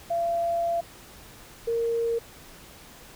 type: tone pair in turn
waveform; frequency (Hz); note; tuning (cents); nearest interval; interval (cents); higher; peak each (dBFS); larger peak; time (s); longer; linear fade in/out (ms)
sine; 681 / 463.4; F5 / A#4; -44 / -10; perfect fifth; 666; first; -23; neither; 0.1-0.81 / 1.67-2.19; first; 10
effects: pink hiss -48 dBFS RMS until 3.15 s